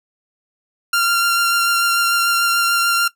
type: tone with vibrato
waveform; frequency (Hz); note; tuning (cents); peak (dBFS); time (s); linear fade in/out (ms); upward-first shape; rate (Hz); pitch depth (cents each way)
sawtooth; 1384; F6; -16; -10; 0.93-3.08; 5; triangle; 6.8; 15
effects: noise-tail reverb RT60 0.1 s tail -17 dB re dry